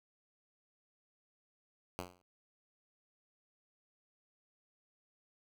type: tone with exponential decay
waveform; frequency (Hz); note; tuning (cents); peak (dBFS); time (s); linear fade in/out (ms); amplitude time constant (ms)
5% pulse; 89.8; F2; +49; -26; 1.99-2.22; 0; 50
effects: none